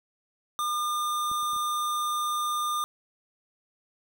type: tone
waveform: square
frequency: 1206 Hz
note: D6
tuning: 46 cents sharp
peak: -27 dBFS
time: 0.59-2.84 s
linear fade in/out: 0 ms
type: clicks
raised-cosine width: 3 ms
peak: -33 / -43 / -39 / -39 dBFS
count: 4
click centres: 1.315 / 1.43 / 1.533 / 1.563 s
effects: none